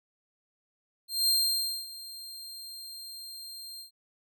sawtooth tone with ADSR envelope, 4186 Hz, C8, in tune, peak -19 dBFS, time 1.08-3.91 s, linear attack 200 ms, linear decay 580 ms, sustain -19 dB, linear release 110 ms, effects none

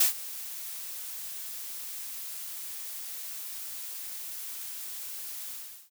blue noise with ADSR envelope, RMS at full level -20 dBFS, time 0-5.9 s, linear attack 7 ms, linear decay 120 ms, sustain -19 dB, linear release 390 ms, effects none

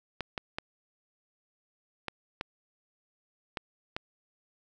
clicks, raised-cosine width 0.3 ms, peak -17 dBFS, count 7, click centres 0.207 / 0.378 / 0.585 / 2.083 / 2.411 / 3.572 / 3.965 s, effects none

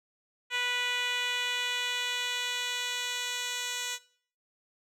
10% pulse tone with band-pass filter sweep, 491.7 Hz, B4, 8 cents flat, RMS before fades -32 dBFS, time 0.5-3.99 s, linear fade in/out 50 ms, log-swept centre 2700 to 5300 Hz, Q 1.4, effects noise-tail reverb RT60 0.5 s tail -19 dB re dry

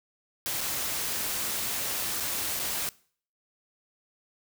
white noise with dropouts, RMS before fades -31 dBFS, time 0.46-2.89 s, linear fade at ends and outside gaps 0 ms, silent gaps 0.608-0.612 / 2.201-2.205 / 2.593-2.598 s, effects noise-tail reverb RT60 0.5 s tail -22 dB re dry

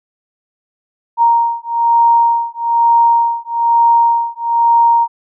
sine beating tone pair, 932.3 / 933.4 Hz, A#5 / A#5, 0 / +2 cents, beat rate 1.1 Hz, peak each -12 dBFS, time 1.17-5.08 s, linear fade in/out 50 ms, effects none

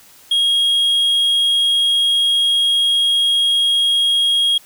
triangle tone, 3275 Hz, G#7, 25 cents flat, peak -11 dBFS, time 0.31-4.58 s, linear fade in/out 5 ms, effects white hiss -46 dBFS RMS until 4.65 s

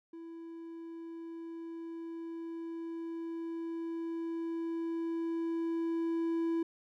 triangle tone with level ramp, 331.6 Hz, E4, 10 cents sharp, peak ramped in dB -42 to -27 dBFS, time 0.13-6.63 s, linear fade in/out 5 ms, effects none

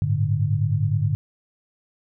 sine chord, G suspended second, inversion none, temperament equal with one note detuned, 100.29 / 110 / 146.83 Hz, G2 / A2 / D3, +40 / 0 / 0 cents, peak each -23 dBFS, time 0.02-1.15 s, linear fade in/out 0 ms, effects none

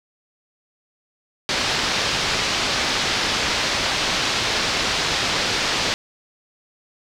white low-pass noise, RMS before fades -22 dBFS, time 1.49-5.94 s, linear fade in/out 0 ms, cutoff 5200 Hz, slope 24 dB/octave, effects none

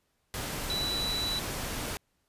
sine tone in noise, 3951 Hz, B7, in tune, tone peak -30 dBFS, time 0.7-1.39 s, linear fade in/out 0 ms, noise pink, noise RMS -35 dBFS, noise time 0.34-1.97 s, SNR +2 dB, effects pink hiss -75 dBFS RMS until 2.28 s + resampled to 32000 Hz

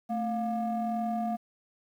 triangle ring-modulated tone, 242.4 Hz, B3, 32 cents flat, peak -23 dBFS, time 0.09-1.37 s, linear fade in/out 20 ms, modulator 464 Hz, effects 10-bit

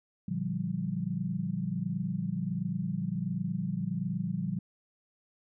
sine chord, G minor seventh, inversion first, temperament equal, 116.54 / 146.83 / 174.61 / 196 Hz, Bb2 / D3 / F3 / G3, 0 / 0 / 0 / 0 cents, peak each -39 / -37 / -33 / -35 dBFS, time 0.28-4.59 s, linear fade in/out 5 ms, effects none

